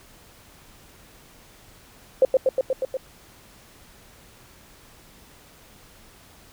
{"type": "tone with echo", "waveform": "sine", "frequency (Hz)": 523.3, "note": "C5", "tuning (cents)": 0, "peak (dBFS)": -11, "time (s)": [2.22, 2.25], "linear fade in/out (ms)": 2, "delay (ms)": 120, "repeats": 6, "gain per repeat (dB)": -2, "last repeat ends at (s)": 2.97, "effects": ["pink hiss -51 dBFS RMS until 6.52 s"]}